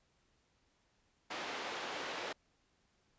pink band-pass noise, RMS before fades -42 dBFS, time 1.3-2.33 s, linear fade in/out 10 ms, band 420 to 3900 Hz, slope 12 dB/octave, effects pink hiss -75 dBFS RMS until 3.18 s + resampled to 16000 Hz

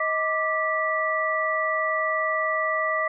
sine tone cluster, 631 / 1178 / 1957 Hz, D#5 / D6 / B6, +24 / +5 / -16 cents, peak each -27 / -26 / -26 dBFS, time 0-3.08 s, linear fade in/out 5 ms, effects none

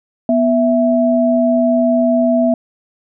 sine tone pair together, 245.3 / 659.3 Hz, B3 / E5, -12 / 0 cents, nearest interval octave + perfect fourth, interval 1712 cents, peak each -13 dBFS, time 0.29-2.54 s, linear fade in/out 2 ms, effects none

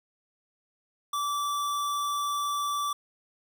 square tone, 1161 Hz, D6, 20 cents flat, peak -28 dBFS, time 1.13-2.93 s, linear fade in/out 5 ms, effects none

